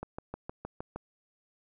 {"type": "click train", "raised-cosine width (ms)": 1, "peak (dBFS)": -23, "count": 7, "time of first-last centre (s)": [0.03, 0.96], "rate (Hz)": 6.45, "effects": []}